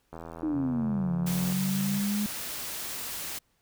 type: click train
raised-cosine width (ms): 1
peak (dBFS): -27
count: 116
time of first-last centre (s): 0.13-1.524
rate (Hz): 82.5
type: exponential two-way sweep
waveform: sine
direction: down then up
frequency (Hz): 319.1 to 173.6 to 209.2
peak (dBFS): -26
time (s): 0.43-2.26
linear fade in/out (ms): 0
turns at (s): 1.13
type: tone with pitch glide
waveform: sine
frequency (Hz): 134.3 to 140.49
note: C3 to C#3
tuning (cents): +46 to +24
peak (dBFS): -34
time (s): 0.52-2.02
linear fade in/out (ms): 50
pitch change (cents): +78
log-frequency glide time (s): 0.81-1.21
type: noise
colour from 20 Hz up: white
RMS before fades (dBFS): -36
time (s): 1.26-3.39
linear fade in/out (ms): 10
effects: pink hiss -71 dBFS RMS until 3.61 s